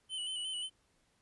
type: tone with vibrato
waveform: square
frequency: 3005 Hz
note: F#7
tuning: 26 cents sharp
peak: -37 dBFS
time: 0.09-0.7 s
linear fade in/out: 50 ms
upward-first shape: square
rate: 5.6 Hz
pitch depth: 34 cents each way
effects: pink hiss -73 dBFS RMS until 1.21 s + resampled to 24000 Hz